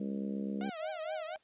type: harmonic tone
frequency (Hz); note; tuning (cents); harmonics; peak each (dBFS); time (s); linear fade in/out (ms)
68; C#2; -33; 3 / 4 / 5 / 6 / 7 / 8 / 9; -35 / -42 / -46 / -50 / -46 / -52 / -55; 0-0.7; 5
type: tone with vibrato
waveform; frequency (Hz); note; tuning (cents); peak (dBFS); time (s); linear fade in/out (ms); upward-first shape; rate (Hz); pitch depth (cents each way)
sawtooth; 703; F5; +11; -37; 0.61-1.36; 0; triangle; 4.3; 230
type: tone with tremolo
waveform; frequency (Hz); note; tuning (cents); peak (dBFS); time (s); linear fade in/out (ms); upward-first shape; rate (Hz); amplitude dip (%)
sine; 627; D#5; +13; -35; 0.78-1.38; 50; sine; 3.6; 65
effects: white hiss -70 dBFS RMS until 1.43 s + resampled to 8000 Hz